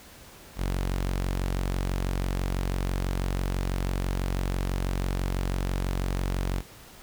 sawtooth tone, 46.07 Hz, F#1, 7 cents flat, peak -22 dBFS, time 0.56-6.63 s, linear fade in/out 50 ms, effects pink hiss -49 dBFS RMS until 7.02 s

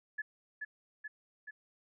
sine tone with echo, 1714 Hz, A6, 46 cents flat, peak -34 dBFS, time 0.18-0.22 s, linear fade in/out 10 ms, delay 430 ms, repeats 3, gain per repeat -3 dB, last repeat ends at 1.51 s, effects none

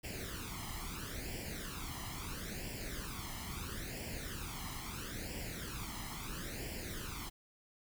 pink noise with flanger, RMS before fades -43 dBFS, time 0.03-7.3 s, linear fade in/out 20 ms, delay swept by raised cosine 0.39 to 0.99 ms, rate 0.75 Hz, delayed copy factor +0.75, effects none

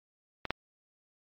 clicks, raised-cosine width 0.3 ms, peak -18 / -11 dBFS, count 2, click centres 0.453 / 0.506 s, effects low-pass 4000 Hz 12 dB/octave + MP3 64 kbps

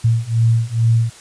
sine beating tone pair, 113.5 / 115.8 Hz, A#2 / A#2, -46 / -11 cents, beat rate 2.3 Hz, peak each -16 / -15 dBFS, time 0.04-1.1 s, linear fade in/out 10 ms, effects white hiss -41 dBFS RMS until 1.2 s + resampled to 22050 Hz

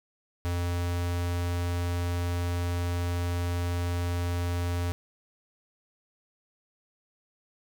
square tone with notch filter, 87.31 Hz, F2, in tune, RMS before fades -29 dBFS, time 0.45-4.92 s, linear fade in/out 0 ms, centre 190 Hz, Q 1.7, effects none

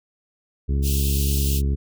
harmonic tone, 69.3 Hz, C#2, in tune, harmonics 1 / 2 / 3 / 4 / 5 / 6, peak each -19 / -27 / -32 / -36 / -38 / -38 dBFS, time 0.68-1.76 s, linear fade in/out 20 ms
white high-pass noise, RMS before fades -29 dBFS, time 0.82-1.62 s, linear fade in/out 50 ms, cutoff 2600 Hz, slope 96 dB/octave
effects none

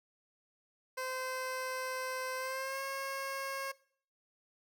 15% pulse tone with pitch glide, 516 to 542.9 Hz, C5 to C#5, -24 to -36 cents, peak -30 dBFS, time 0.97-3.72 s, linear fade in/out 10 ms, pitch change +88 cents, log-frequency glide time 2.37-2.82 s, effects noise-tail reverb RT60 0.5 s tail -19 dB re dry

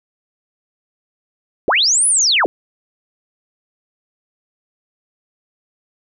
sine linear two-way sweep, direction up then down, 261.6 to 10210 to 261.6 Hz, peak -11 dBFS, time 1.68-2.46 s, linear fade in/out 0 ms, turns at 2.07 s, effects none

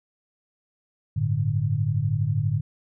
sine chord, G suspended second, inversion none, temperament just, 98 / 110.25 / 147 Hz, G2 / A2 / D3, 0 / +4 / +2 cents, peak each -28 / -24 / -25 dBFS, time 1.16-2.61 s, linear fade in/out 10 ms, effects none

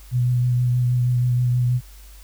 sine tone with vibrato, 123.47 Hz, B2, in tune, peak -16 dBFS, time 0.11-1.81 s, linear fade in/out 50 ms, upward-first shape triangle, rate 6.3 Hz, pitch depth 21 cents each way, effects added 50 Hz sine -41 dBFS peak until 2.23 s + white hiss -50 dBFS RMS until 2.23 s

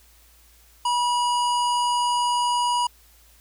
harmonic tone, 969 Hz, B5, 33 cents flat, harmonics 1 / 3 / 5 / 7 / 9 / 10, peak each -20 / -29 / -34 / -38 / -39 / -40 dBFS, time 0.85-2.87 s, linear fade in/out 5 ms, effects added 57 Hz sine -55 dBFS peak until 3.4 s + white hiss -56 dBFS RMS until 3.4 s

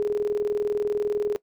sine tone with tremolo, 415.3 Hz, G#4, in tune, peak -20 dBFS, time 0-1.36 s, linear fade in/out 0 ms, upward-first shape square, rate 20 Hz, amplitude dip 60%, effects noise-tail reverb RT60 0.1 s tail -21 dB re dry

